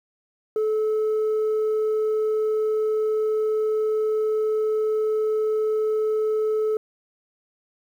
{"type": "tone", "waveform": "sine", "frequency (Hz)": 432.6, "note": "A4", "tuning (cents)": -29, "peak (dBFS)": -17, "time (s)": [0.56, 6.77], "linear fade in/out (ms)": 2, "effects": ["tanh soft clip ceiling -19 dBFS", "9-bit"]}